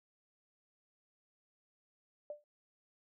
sine tone with exponential decay, 592 Hz, D5, 14 cents sharp, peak -37 dBFS, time 2.3-2.44 s, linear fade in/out 2 ms, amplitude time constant 30 ms, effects none

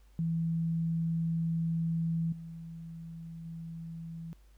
sine tone with level steps, 164.81 Hz, E3, in tune, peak -28 / -41 / -39 dBFS, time 0.19-4.33 s, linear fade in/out 0 ms, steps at 2.32 / 3.45 s, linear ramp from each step 5 ms, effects added 50 Hz sine -56 dBFS peak until 4.57 s + pink hiss -70 dBFS RMS until 4.57 s

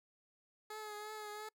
15% pulse tone with vibrato, 424.6 Hz, G#4, 38 cents sharp, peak -38 dBFS, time 0.7-1.49 s, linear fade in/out 5 ms, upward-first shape triangle, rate 2.9 Hz, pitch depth 36 cents each way, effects noise-tail reverb RT60 0.1 s tail -26 dB re dry

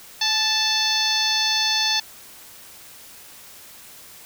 harmonic tone with a mistuned harmonic, 880 Hz, A5, in tune, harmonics 1 / 2 / 3 / 4 / 5 / 6 / 7, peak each -29 / -28 / -29 / -24 / -23 / -27 / -29 dBFS, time 0.21-2 s, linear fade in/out 5 ms, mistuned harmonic 1, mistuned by -42 cents, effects white hiss -44 dBFS RMS until 4.25 s

